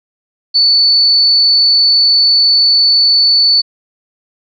sine tone, 4477 Hz, C#8, 16 cents sharp, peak -6 dBFS, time 0.54-3.62 s, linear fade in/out 20 ms, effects none

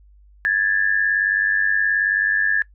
sine tone pair together, 1661.2 / 1760 Hz, G#6 / A6, 0 / 0 cents, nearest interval minor second, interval 100 cents, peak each -19 dBFS, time 0.45-2.62 s, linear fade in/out 0 ms, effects noise-tail reverb RT60 0.1 s tail -21 dB re dry + added 50 Hz sine -47 dBFS peak until 2.74 s

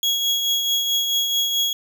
35% pulse tone with tremolo, 3322 Hz, G#7, in tune, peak -15 dBFS, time 0.03-1.73 s, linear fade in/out 2 ms, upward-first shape triangle, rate 4.6 Hz, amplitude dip 45%, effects none

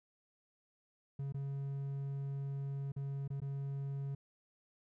triangle tone with dropouts, 138.59 Hz, C#3, in tune, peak -35 dBFS, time 1.19-4.15 s, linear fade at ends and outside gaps 5 ms, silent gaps 1.324-1.343 / 2.92-2.963 / 3.278-3.302 / 3.403-3.417 s, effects none

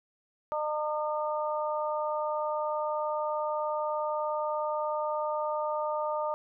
harmonic tone, 303.3 Hz, D#4, 44 cents flat, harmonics 2 / 3 / 4, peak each -31 / -33 / -35 dBFS, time 0.52-6.34 s, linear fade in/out 0 ms, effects none

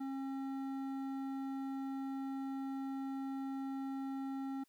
sine tone with hard clipping, 270 Hz, C#4, 45 cents flat, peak -40 dBFS, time 0-4.64 s, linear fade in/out 10 ms, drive 10 dB, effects white hiss -75 dBFS RMS until 4.68 s

